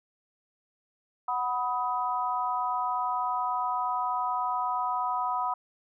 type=chord; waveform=sine; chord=B major; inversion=second; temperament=equal with one note detuned; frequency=740 / 987.8 / 1259 Hz; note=F#5 / B5 / D#6; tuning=0 / 0 / +20 cents; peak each=-32 / -29 / -32 dBFS; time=1.28-5.54 s; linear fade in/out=5 ms; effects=none